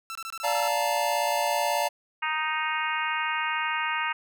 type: tone bursts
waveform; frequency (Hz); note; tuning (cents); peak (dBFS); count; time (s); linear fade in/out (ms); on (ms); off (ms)
sawtooth; 1335; E6; +22; -30; 8; 0.1-0.677; 0; 52; 23
type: chord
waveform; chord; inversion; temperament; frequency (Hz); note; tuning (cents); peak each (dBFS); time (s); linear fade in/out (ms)
square; Bb major seventh; first; just; 582.7 / 699.2 / 874.1 / 932.3; D5 / F5 / A5 / Bb5; -14 / +2 / -12 / 0; -30; 0.43-1.89; 20
type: harmonic tone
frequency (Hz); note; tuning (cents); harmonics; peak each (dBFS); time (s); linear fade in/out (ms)
311.1; D#4; 0; 3 / 4 / 5 / 6 / 7 / 8 / 9; -31 / -32 / -33 / -34 / -34 / -35 / -36; 2.22-4.13; 10
effects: none